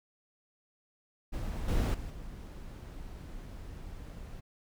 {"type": "noise with level steps", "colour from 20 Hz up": "brown", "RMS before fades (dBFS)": [-36, -28, -40, -44], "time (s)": [1.32, 4.41], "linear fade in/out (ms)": 20, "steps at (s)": [1.68, 1.94, 2.1], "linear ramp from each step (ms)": 5, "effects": []}